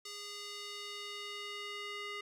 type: tone with band-pass filter sweep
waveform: square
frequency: 410 Hz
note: G#4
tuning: 22 cents flat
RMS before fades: -44 dBFS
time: 0.05-2.21 s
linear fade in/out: 5 ms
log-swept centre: 5100 to 2300 Hz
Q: 1.4
effects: none

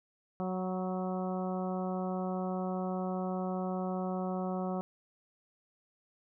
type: harmonic tone with a mistuned harmonic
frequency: 185 Hz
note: F#3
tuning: in tune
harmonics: 1 / 2 / 3 / 4 / 5 / 6 / 7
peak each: -34 / -40 / -40 / -40 / -48 / -47 / -48 dBFS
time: 0.4-4.81 s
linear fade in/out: 0 ms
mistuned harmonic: 5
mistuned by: +23 cents
effects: none

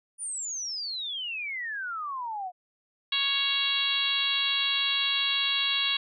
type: exponential sweep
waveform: sine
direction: down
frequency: 9680 to 705 Hz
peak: -31 dBFS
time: 0.18-2.52 s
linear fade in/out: 50 ms
type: harmonic tone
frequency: 554.4 Hz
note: C#5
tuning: in tune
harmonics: 2 / 3 / 4 / 5 / 6 / 7 / 8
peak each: -38 / -38 / -35 / -31 / -28 / -29 / -39 dBFS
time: 3.12-5.97 s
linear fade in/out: 5 ms
effects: none

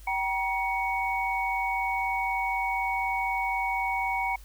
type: tone cluster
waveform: sine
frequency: 771 / 951 / 2232 Hz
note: G5 / A#5 / C#7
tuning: -29 / +34 / +11 cents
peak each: -30 dBFS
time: 0.07-4.36 s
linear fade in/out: 5 ms
effects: added 50 Hz sine -45 dBFS peak until 4.44 s + white hiss -56 dBFS RMS until 4.44 s

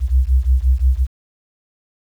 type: beating tone pair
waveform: sine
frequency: 61.74 / 67.44 Hz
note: B1 / C#2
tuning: 0 / -47 cents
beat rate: 5.7 Hz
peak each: -14 / -15 dBFS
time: 0-1.07 s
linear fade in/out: 50 ms
effects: 8-bit

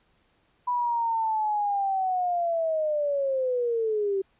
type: linear sweep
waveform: sine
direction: down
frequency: 988 to 381.9 Hz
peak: -23 dBFS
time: 0.67-4.22 s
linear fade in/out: 10 ms
effects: pink hiss -67 dBFS RMS until 4.39 s + resampled to 8000 Hz

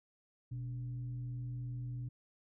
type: tone with frequency modulation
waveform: sine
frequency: 123.47 Hz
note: B2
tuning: in tune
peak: -38 dBFS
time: 0.51-2.09 s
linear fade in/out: 10 ms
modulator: 164 Hz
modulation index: 0.29
effects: none

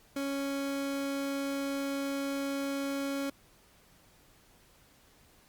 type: tone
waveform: 30% pulse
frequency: 277.2 Hz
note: C#4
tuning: in tune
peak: -29 dBFS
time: 0.16-3.3 s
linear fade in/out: 5 ms
effects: pink hiss -62 dBFS RMS until 5.48 s + Opus 48 kbps

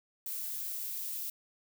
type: noise with high-pass filter sweep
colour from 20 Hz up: violet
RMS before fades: -38 dBFS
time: 0.26-1.3 s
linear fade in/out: 2 ms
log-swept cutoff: 960 to 2400 Hz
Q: 0.92
effects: none

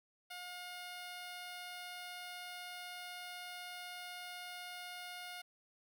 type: tone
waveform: 10% pulse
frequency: 716 Hz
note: F5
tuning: 43 cents sharp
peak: -37 dBFS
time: 0.3-5.42 s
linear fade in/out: 10 ms
effects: none

